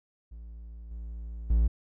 triangle tone with level steps, 56.6 Hz, A1, 50 cents sharp, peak -39 / -34 / -18 dBFS, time 0.31-1.68 s, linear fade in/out 10 ms, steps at 0.91 / 1.5 s, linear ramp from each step 2 ms, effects none

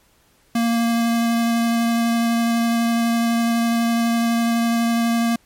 square tone with vibrato, 232.2 Hz, A#3, 7 cents flat, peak -17 dBFS, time 0.55-5.36 s, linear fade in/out 5 ms, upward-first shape triangle, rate 12 Hz, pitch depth 10 cents each way, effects pink hiss -58 dBFS RMS until 5.45 s + MP3 64 kbps

